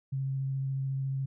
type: tone with vibrato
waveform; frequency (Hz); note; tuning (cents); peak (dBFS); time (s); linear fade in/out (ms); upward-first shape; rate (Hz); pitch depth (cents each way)
sine; 134.9; C#3; -47; -29; 0.12-1.26; 10; triangle; 14; 13
effects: none